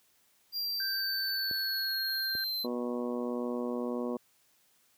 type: exponential sweep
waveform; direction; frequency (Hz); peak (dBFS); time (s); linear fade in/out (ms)
square; down; 4781 to 4067; -32; 0.52-2.67; 50
type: tone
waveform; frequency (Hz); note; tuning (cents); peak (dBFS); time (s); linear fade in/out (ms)
sine; 1568; G6; 0; -35; 0.8-2.44; 2
type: clicks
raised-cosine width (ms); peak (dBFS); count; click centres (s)
2; -31; 2; 1.512 / 2.352
type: harmonic tone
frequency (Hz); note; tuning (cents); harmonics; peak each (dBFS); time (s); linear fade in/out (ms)
121.8; B2; -24; 2 / 3 / 4 / 5 / 6 / 7 / 8 / 9; -34 / -38 / -37 / -42 / -50 / -53 / -48 / -47; 2.64-4.17; 5
effects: white hiss -68 dBFS RMS until 4.97 s + high-pass 60 Hz 12 dB/octave